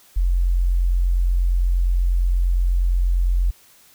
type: tone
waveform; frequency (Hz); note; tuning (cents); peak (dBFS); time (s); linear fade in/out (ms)
sine; 44.26; F1; +24; -15; 0.16-3.51; 10
effects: white hiss -52 dBFS RMS until 3.94 s